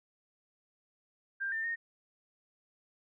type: tone with pitch steps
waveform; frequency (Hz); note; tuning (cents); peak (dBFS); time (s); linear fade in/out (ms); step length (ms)
sine; 1589 / 1797 / 1846; G6 / A6 / A#6; +23 / +36 / -17; -32; 1.4-1.76; 20; 120
effects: none